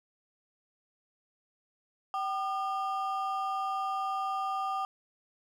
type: ring-modulated tone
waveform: triangle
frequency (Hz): 990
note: B5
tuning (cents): +4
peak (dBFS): -25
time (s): 2.14-4.85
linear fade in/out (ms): 0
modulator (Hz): 219
effects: none